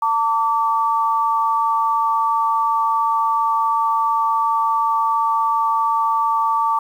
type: tone pair together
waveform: sine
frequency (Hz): 898.6 / 1154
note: A5 / D6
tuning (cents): +36 / -31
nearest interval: major third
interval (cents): 433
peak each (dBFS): -18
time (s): 0.02-6.79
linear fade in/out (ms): 5
effects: 8-bit